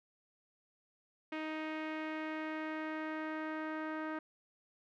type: tone with low-pass filter sweep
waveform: sawtooth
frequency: 312.5 Hz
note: D#4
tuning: 8 cents sharp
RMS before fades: -40 dBFS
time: 1.32-4.19 s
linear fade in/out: 5 ms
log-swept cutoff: 2400 to 1600 Hz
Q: 2.2
effects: none

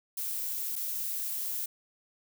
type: noise with dropouts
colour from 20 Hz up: violet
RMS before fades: -34 dBFS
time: 0.17-1.66 s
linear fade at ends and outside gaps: 5 ms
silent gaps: 0.757-0.761 s
effects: none

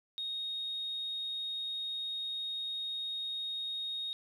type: tone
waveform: sine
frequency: 3729 Hz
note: A#7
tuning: in tune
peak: -34 dBFS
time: 0.18-4.13 s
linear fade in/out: 0 ms
effects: tanh soft clip ceiling -30 dBFS + 12-bit

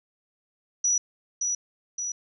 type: tone with echo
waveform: sine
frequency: 5870 Hz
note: F#8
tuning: 15 cents flat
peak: -20 dBFS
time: 0.84-0.98 s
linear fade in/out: 5 ms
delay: 570 ms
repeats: 2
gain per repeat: -4 dB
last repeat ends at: 2.12 s
effects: none

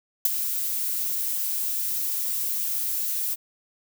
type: noise with ADSR envelope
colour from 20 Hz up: violet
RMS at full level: -17 dBFS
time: 0.25-3.36 s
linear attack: 4 ms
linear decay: 19 ms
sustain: -10 dB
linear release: 29 ms
effects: none

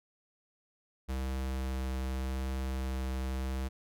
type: tone with vibrato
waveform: square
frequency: 65.41 Hz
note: C2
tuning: in tune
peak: -33 dBFS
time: 1.08-3.69 s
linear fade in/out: 20 ms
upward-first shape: triangle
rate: 0.86 Hz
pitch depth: 9 cents each way
effects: none

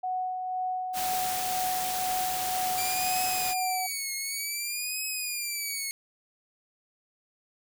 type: tone with tremolo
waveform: sine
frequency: 740 Hz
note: F#5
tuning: in tune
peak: -27 dBFS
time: 0.03-3.87 s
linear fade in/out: 10 ms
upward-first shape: sine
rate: 2 Hz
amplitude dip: 35%
type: noise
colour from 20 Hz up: white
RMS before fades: -33 dBFS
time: 0.93-3.55 s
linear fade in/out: 50 ms
type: tone with vibrato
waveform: 10% pulse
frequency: 2349 Hz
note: D7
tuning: in tune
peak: -22 dBFS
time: 2.78-5.91 s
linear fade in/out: 0 ms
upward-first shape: triangle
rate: 0.55 Hz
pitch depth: 150 cents each way
effects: none

